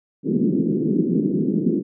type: band-pass noise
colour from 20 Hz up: pink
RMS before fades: -20 dBFS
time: 0.23-1.83 s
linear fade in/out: 50 ms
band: 160 to 390 Hz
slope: 48 dB/octave
effects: none